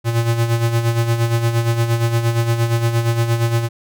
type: tone with tremolo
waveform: square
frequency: 116.3 Hz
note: A#2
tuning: 4 cents flat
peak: -13 dBFS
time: 0.04-3.69 s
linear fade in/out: 50 ms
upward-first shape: sine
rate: 8.6 Hz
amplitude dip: 60%
effects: none